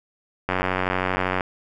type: click train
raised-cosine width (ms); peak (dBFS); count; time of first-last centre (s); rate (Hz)
0.5; -7; 86; 0.49-1.408; 92.6
effects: none